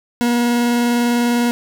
40% pulse tone with vibrato, 239.4 Hz, A#3, 46 cents sharp, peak -13 dBFS, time 0.21-1.51 s, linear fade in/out 0 ms, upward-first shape triangle, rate 20 Hz, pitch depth 21 cents each way, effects none

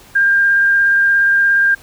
sine tone with vibrato, 1600 Hz, G6, 35 cents sharp, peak -9 dBFS, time 0.15-1.75 s, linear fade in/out 10 ms, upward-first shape sine, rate 17 Hz, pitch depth 9 cents each way, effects pink hiss -43 dBFS RMS until 1.82 s

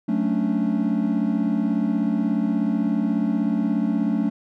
triangle chord, D major seventh, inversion first, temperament equal, 185 / 220 / 277.2 / 293.7 Hz, F#3 / A3 / C#4 / D4, 0 / 0 / 0 / 0 cents, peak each -24 / -20 / -24 / -25 dBFS, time 0.08-4.3 s, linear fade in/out 10 ms, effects tanh soft clip ceiling -7 dBFS

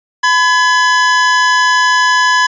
45% pulse tone pair together, 1006 / 1694 Hz, B5 / G#6, +32 / +34 cents, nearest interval major sixth, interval 902 cents, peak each -11 dBFS, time 0.23-2.47 s, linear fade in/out 10 ms, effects resampled to 16000 Hz

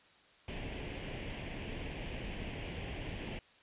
pink noise with comb filter, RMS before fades -41 dBFS, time 0.48-3.39 s, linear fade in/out 2 ms, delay 0.39 ms, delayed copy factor +0.7, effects white hiss -63 dBFS RMS until 3.62 s + resampled to 8000 Hz

